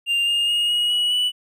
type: tone with pitch steps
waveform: triangle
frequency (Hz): 2794 / 2826 / 2859 / 2893 / 2926 / 2960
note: F7 / F7 / F7 / F#7 / F#7 / F#7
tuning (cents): 0 / +20 / +40 / -40 / -20 / 0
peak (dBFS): -16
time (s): 0.06-1.32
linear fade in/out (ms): 50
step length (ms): 210
effects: none